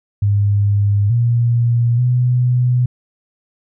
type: tone with pitch steps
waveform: sine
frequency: 101.8 / 118.5 / 124.2 Hz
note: G#2 / A#2 / B2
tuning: -34 / +29 / +10 cents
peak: -11 dBFS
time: 0.22-2.86 s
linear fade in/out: 5 ms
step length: 880 ms
effects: none